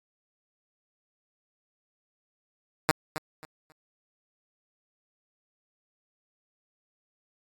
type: tone with echo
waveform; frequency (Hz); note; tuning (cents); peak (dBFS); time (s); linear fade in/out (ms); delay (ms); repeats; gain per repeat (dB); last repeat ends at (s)
5% pulse; 155.56; D#3; 0; -8; 2.89-2.91; 0; 270; 3; -12; 3.72
effects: AAC 64 kbps